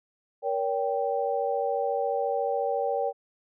sine chord, G diminished, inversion first, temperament just, 470.4 / 564.5 / 784 Hz, Bb4 / Db5 / G5, +16 / +31 / 0 cents, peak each -29 dBFS, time 0.42-3.13 s, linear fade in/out 50 ms, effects none

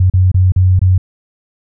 sine tone with dropouts, 92.5 Hz, F#2, in tune, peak -6 dBFS, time 0-0.98 s, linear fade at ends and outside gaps 5 ms, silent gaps 0.1-0.137 / 0.317-0.343 / 0.521-0.561 / 0.793-0.815 s, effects none

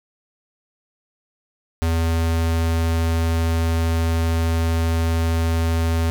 square tone, 82.41 Hz, E2, in tune, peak -18 dBFS, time 1.82-6.1 s, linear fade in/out 0 ms, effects none

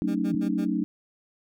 sine chord, D# half-diminished seventh, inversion first, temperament just, 186.68 / 224 / 280 / 311.1 Hz, F#3 / A3 / C#4 / D#4, +16 / +31 / +18 / 0 cents, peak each -29 dBFS, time 0.02-0.84 s, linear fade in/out 0 ms
20% pulse tone bursts, 200.8 Hz, G3, 42 cents sharp, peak -32 dBFS, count 4, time 0.07-0.658 s, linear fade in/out 20 ms, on 84 ms, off 84 ms
sine tone with exponential growth, 170 Hz, F3, 46 cents flat, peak -22 dBFS, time 0.25-0.35 s, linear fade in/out 5 ms, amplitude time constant 20 ms
effects none

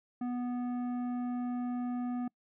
triangle tone with tanh clipping, 245.7 Hz, B3, 9 cents flat, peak -34 dBFS, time 0.21-2.28 s, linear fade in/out 5 ms, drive 15 dB, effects noise-tail reverb RT60 0.1 s tail -26 dB re dry

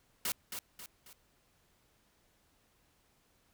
white noise with echo, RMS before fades -34 dBFS, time 0.25-0.32 s, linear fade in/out 2 ms, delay 270 ms, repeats 3, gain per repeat -7 dB, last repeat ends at 1.13 s, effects pink hiss -71 dBFS RMS until 3.53 s

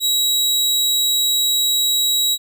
sawtooth tone, 3860 Hz, B7, 40 cents flat, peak -12 dBFS, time 0-2.38 s, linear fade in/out 50 ms, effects none

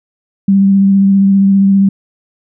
sine tone with vibrato, 196 Hz, G3, in tune, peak -5 dBFS, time 0.48-1.89 s, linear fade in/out 5 ms, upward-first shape sine, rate 15 Hz, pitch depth 16 cents each way, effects none

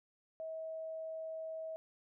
sine tone, 642 Hz, E5, 46 cents flat, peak -40 dBFS, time 0.4-1.76 s, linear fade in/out 0 ms, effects none

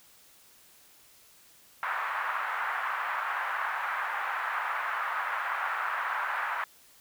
white band-pass noise, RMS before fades -32 dBFS, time 1.83-6.64 s, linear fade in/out 0 ms, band 900 to 1600 Hz, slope 24 dB/octave, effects white hiss -58 dBFS RMS until 7 s

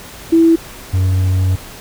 sine / triangle tone pair in turn, 329.6 / 93.16 Hz, E4 / F#2, 0 / +12 cents, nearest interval octave + minor seventh, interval 2188 cents, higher first, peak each -6 / -9 dBFS, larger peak first, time 0.32-0.56 / 0.93-1.56 s, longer second, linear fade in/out 10 ms, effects pink hiss -34 dBFS RMS until 1.8 s

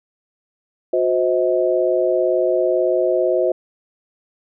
sine tone cluster, 362.9 / 518 / 636 Hz, F#4 / C5 / D#5, -34 / -17 / +38 cents, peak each -19 dBFS, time 0.93-3.52 s, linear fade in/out 5 ms, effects none

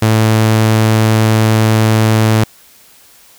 sawtooth tone, 110 Hz, A2, in tune, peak -4 dBFS, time 0.02-2.44 s, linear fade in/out 5 ms, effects white hiss -44 dBFS RMS until 3.38 s

